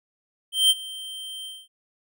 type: tone with ADSR envelope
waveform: square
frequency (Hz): 3134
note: G7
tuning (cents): -1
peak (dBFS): -14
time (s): 0.52-1.68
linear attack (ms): 180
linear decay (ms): 37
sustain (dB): -20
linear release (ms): 230
effects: none